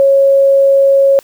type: tone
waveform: sine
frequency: 549 Hz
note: C#5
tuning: 17 cents flat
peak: -5 dBFS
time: 0-1.19 s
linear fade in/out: 0 ms
effects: white hiss -45 dBFS RMS until 1.23 s